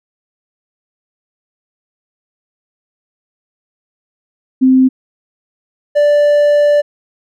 sine / triangle tone pair in turn, 260 / 586 Hz, C4 / D5, -11 / -4 cents, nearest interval octave + major second, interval 1407 cents, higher second, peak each -5 dBFS, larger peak neither, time 4.61-4.89 / 5.95-6.82 s, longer second, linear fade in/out 20 ms, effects none

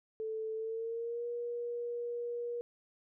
sine tone with pitch glide, 440 to 477.1 Hz, A4 to A#4, 0 to +40 cents, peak -35 dBFS, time 0.2-2.61 s, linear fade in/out 0 ms, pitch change +140 cents, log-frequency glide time 0.55-1.26 s, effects none

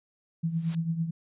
sine tone with tremolo, 164.81 Hz, E3, in tune, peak -23 dBFS, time 0.43-1.11 s, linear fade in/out 10 ms, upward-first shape triangle, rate 9 Hz, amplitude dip 75%
white noise with exponential growth, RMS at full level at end -39 dBFS, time 0.46-0.75 s, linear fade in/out 2 ms, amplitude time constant 61 ms
effects resampled to 8000 Hz

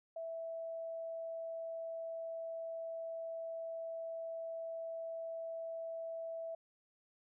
sine tone, 658 Hz, E5, 3 cents flat, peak -40 dBFS, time 0.16-6.55 s, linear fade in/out 5 ms, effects none

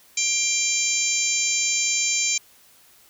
harmonic tone, 791 Hz, G5, 15 cents sharp, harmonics 3 / 4 / 5 / 6 / 7 / 8 / 9, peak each -26 / -34 / -33 / -33 / -31 / -26 / -24 dBFS, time 0.17-2.38 s, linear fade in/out 5 ms, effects white hiss -54 dBFS RMS until 3.09 s

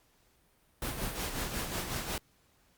pink noise with tremolo, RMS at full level -34 dBFS, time 0.82-2.18 s, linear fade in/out 2 ms, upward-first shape sine, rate 5.5 Hz, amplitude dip 50%, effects pink hiss -68 dBFS RMS until 2.77 s + Opus 48 kbps

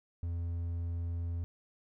triangle tone, 85.2 Hz, F2, 42 cents flat, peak -31 dBFS, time 0.23-1.44 s, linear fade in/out 0 ms, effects none

